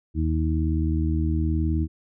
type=harmonic tone; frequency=79.3 Hz; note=D#2; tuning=33 cents sharp; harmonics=1 / 2 / 3 / 4; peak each=-22 / -29 / -31 / -28 dBFS; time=0.14-1.88 s; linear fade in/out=50 ms; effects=none